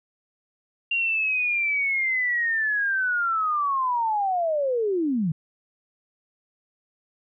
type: linear sweep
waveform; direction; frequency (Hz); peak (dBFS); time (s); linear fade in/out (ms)
sine; down; 2783 to 146.83; -21; 0.91-5.32; 5
effects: none